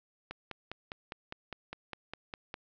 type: click train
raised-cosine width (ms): 0.3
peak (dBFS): -23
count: 12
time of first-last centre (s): 0.31-2.541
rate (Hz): 4.93
effects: low-pass 5000 Hz 12 dB/octave